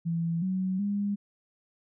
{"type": "tone with pitch steps", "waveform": "sine", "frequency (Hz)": [167.1, 187.2, 202.7], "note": ["E3", "F#3", "G#3"], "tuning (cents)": [24, 20, -42], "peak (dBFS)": -26, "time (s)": [0.05, 1.16], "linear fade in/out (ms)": 20, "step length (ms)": 370, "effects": []}